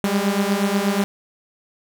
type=beating tone pair; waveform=sawtooth; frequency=196 / 204.3 Hz; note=G3 / G#3; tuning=0 / -28 cents; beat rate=8.3 Hz; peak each=-17 dBFS; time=0.04-1.04 s; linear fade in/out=0 ms; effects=none